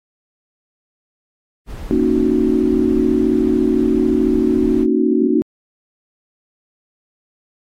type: noise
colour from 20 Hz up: brown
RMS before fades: -29 dBFS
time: 1.66-4.87 s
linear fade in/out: 50 ms
type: chord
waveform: sine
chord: D# minor seventh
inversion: second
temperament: equal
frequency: 233.1 / 277.2 / 311.1 / 370 Hz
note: A#3 / C#4 / D#4 / F#4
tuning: 0 / 0 / 0 / 0 cents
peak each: -18 dBFS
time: 1.91-5.42 s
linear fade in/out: 0 ms
effects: AAC 48 kbps